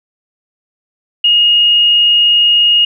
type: tone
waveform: sine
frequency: 2863 Hz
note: F7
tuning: 42 cents sharp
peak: -6 dBFS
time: 1.24-2.85 s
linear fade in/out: 5 ms
effects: none